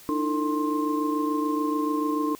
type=tone cluster; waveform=sine; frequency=300.1 / 327 / 448.9 / 1056 Hz; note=D4 / E4 / A4 / C6; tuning=+38 / -14 / +35 / +16 cents; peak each=-25 / -32 / -32 / -29 dBFS; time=0.09-2.35 s; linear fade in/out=0 ms; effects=white hiss -49 dBFS RMS until 2.39 s